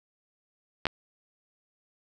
clicks, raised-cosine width 0.3 ms, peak -10 dBFS, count 2, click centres 0.855 / 0.868 s, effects none

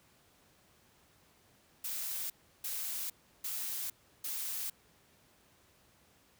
blue noise bursts, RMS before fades -38 dBFS, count 4, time 1.84-4.7 s, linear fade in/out 5 ms, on 460 ms, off 340 ms, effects pink hiss -66 dBFS RMS until 6.39 s + high-pass 60 Hz 12 dB/octave

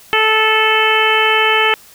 harmonic tone, 437.2 Hz, A4, 11 cents flat, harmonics 1 / 2 / 3 / 4 / 5 / 6 / 7, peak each -18 / -18 / -18 / -18 / -18 / -18 / -18 dBFS, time 0.13-1.74 s, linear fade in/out 0 ms, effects white hiss -43 dBFS RMS until 1.94 s

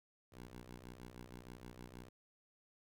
10% pulse ring-modulated tone, 61.8 Hz, B1, 2 cents sharp, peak -40 dBFS, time 0.32-2.09 s, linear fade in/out 5 ms, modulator 89.5 Hz, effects none

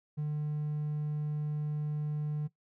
triangle tone, 150 Hz, D3, 37 cents sharp, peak -28 dBFS, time 0.17-2.48 s, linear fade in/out 20 ms, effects noise-tail reverb RT60 0.1 s tail -17 dB re dry + tanh soft clip ceiling -24 dBFS

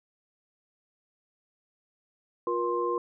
sine tone cluster, 354.7 / 476.7 / 1051 Hz, F4 / A#4 / C6, +27 / +39 / +7 cents, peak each -30 dBFS, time 2.47-2.98 s, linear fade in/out 2 ms, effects none

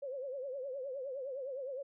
sine tone with vibrato, 534 Hz, C5, 35 cents sharp, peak -38 dBFS, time 0.02-1.83 s, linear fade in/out 10 ms, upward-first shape triangle, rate 9.7 Hz, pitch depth 140 cents each way, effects none

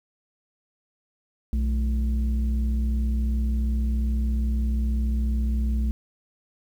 sine tone pair together, 61.3 / 218.4 Hz, B1 / A3, -12 / -13 cents, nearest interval octave + minor seventh, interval 2199 cents, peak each -20 / -29 dBFS, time 1.53-5.91 s, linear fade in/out 0 ms, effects tanh soft clip ceiling -17 dBFS + 9-bit

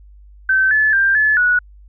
sine tone with pitch steps, 1542 / 1729 / 1585 / 1724 / 1466 Hz, G6 / A6 / G6 / A6 / F#6, -29 / -31 / +19 / -36 / -16 cents, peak -11 dBFS, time 0.49-1.59 s, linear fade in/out 5 ms, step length 220 ms, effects added 50 Hz sine -40 dBFS peak until 1.88 s

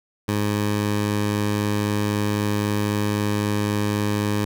15% pulse tone, 103.83 Hz, G#2, in tune, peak -14 dBFS, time 0.28-4.45 s, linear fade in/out 5 ms, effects none

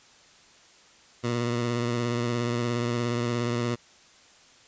15% pulse tone with vibrato, 119.6 Hz, A#2, 45 cents sharp, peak -19 dBFS, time 1.23-3.76 s, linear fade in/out 20 ms, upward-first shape triangle, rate 17 Hz, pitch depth 40 cents each way, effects white hiss -55 dBFS RMS until 4.67 s + resampled to 16000 Hz

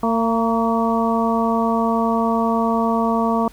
harmonic tone with a mistuned harmonic, 227.5 Hz, A#3, 42 cents flat, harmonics 1 / 2 / 3 / 4 / 5, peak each -19 / -24 / -23 / -24 / -24 dBFS, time 0.03-3.48 s, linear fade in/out 2 ms, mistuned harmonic 4, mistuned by +39 cents, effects added 50 Hz sine -44 dBFS peak until 3.52 s + pink hiss -49 dBFS RMS until 3.52 s

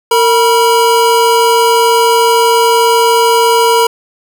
square tone pair together, 458.4 / 969 Hz, A#4 / B5, -29 / -33 cents, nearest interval octave + minor second, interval 1296 cents, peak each -10 dBFS, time 0.11-3.87 s, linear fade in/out 5 ms, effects none

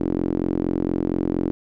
sawtooth tone with band-pass filter, 44.29 Hz, F1, 25 cents sharp, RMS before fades -23 dBFS, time 0-1.51 s, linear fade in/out 0 ms, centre 310 Hz, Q 3.4, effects none

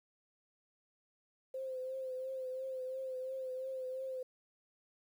sine tone with vibrato, 520 Hz, C5, 11 cents flat, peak -38 dBFS, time 1.54-4.23 s, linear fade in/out 5 ms, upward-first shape triangle, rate 2.9 Hz, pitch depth 38 cents each way, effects 11-bit

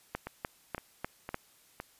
two click trains, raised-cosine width 0.5 ms, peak -18 / -23 dBFS, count 5 / 4, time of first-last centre 0.15-1.344 / 0.27-1.801 s, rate 3.35 / 1.96 Hz, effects white hiss -63 dBFS RMS until 1.99 s + resampled to 32000 Hz

